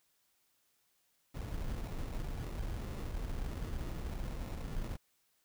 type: noise with sample-and-hold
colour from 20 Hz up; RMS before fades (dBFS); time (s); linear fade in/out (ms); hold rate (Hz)
brown; -39; 1.34-4.97; 10; 1575
effects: white hiss -75 dBFS RMS until 5.44 s